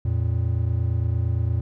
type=tone pair together; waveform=triangle; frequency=84.97 / 113.7 Hz; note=F2 / A#2; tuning=-47 / -43 cents; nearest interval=perfect fourth; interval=504 cents; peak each=-21 dBFS; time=0.05-1.61 s; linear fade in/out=5 ms; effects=none